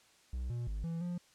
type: tone with pitch steps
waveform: triangle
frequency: 62.4 / 119.8 / 51.8 / 166.2 / 175.8 Hz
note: B1 / A#2 / G#1 / E3 / F3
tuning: +19 / +48 / -4 / +15 / +12 cents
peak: -33 dBFS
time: 0.33-1.18 s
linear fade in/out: 5 ms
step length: 170 ms
effects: white hiss -65 dBFS RMS until 1.34 s + low-pass 8000 Hz 12 dB/octave